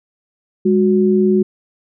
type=tone pair together; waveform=sine; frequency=204.4 / 368 Hz; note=G#3 / F#4; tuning=-27 / -9 cents; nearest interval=minor seventh; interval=1018 cents; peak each=-13 dBFS; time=0.65-1.43 s; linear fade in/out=10 ms; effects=none